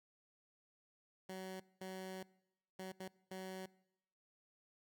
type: tone bursts at uneven times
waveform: 15% pulse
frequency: 188 Hz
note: F#3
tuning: 28 cents sharp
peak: -39 dBFS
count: 5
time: 1.29-1.6 / 1.81-2.23 / 2.79-2.92 / 3-3.08 / 3.31-3.66 s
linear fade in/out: 5 ms
effects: noise-tail reverb RT60 0.9 s tail -23 dB re dry